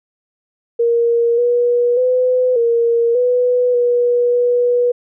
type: tone with pitch steps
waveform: sine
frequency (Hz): 468.7 / 482.9 / 505 / 467.1 / 494.6 / 484.4 / 487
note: A#4 / B4 / B4 / A#4 / B4 / B4 / B4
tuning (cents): +9 / -39 / +39 / +3 / +3 / -34 / -24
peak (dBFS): -11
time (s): 0.79-4.92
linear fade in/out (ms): 10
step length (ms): 590
effects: none